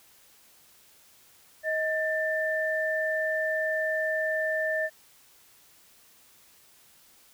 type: tone pair together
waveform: sine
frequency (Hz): 630 / 1780.8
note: D#5 / A6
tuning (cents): +21 / +20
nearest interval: octave + tritone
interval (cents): 1799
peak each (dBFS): -28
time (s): 1.63-4.9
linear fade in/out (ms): 50
effects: white hiss -58 dBFS RMS until 7.33 s